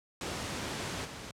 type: noise with level steps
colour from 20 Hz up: pink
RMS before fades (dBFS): -36 / -43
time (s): 0.21-1.31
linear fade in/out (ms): 2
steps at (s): 1.04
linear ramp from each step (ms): 20
effects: high-pass 80 Hz 12 dB/octave + low-pass 8000 Hz 12 dB/octave